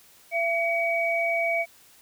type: tone pair together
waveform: sine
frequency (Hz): 674.5 / 2264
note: E5 / C#7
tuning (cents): +40 / +36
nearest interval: octave + major sixth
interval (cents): 2096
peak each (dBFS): -25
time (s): 0.31-1.66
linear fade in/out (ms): 50
effects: white hiss -55 dBFS RMS until 2.01 s